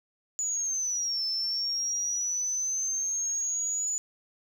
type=linear two-way sweep; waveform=sine; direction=down then up; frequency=6960 to 5274 to 6960 Hz; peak=-27 dBFS; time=0.39-3.98 s; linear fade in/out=0 ms; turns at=1.25 s; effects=9-bit